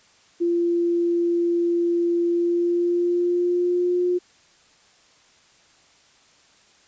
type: tone with pitch glide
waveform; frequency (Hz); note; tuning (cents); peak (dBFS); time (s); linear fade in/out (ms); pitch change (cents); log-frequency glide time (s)
sine; 343.6 to 357.2; F4 to F4; -28 to +39; -18; 0.4-4.19; 20; +67; 2.28-4.07
effects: white hiss -56 dBFS RMS until 6.87 s + resampled to 16000 Hz